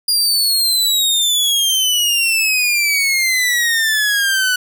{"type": "exponential sweep", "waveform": "sawtooth", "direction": "down", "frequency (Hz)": [4853, 1480], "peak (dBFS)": -10, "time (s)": [0.08, 4.56], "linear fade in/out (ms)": 5, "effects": []}